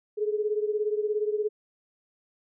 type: beating tone pair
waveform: sine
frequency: 418.5 / 435.5 Hz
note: G#4 / A4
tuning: +13 / -18 cents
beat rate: 17 Hz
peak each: -26 / -30 dBFS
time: 0.17-1.49 s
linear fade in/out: 20 ms
effects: none